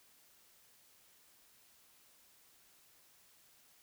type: silence
effects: white hiss -66 dBFS RMS until 3.82 s